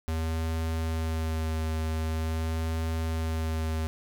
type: tone with vibrato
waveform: square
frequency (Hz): 80.3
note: E2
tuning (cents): -45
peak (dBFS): -28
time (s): 0.08-3.87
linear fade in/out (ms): 0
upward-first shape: sine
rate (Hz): 0.45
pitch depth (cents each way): 16
effects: none